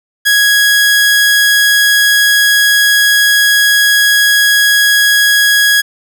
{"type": "tone", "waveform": "sawtooth", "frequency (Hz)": 1661, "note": "G#6", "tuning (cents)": 0, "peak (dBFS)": -3, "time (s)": [0.25, 5.82], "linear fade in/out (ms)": 20, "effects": []}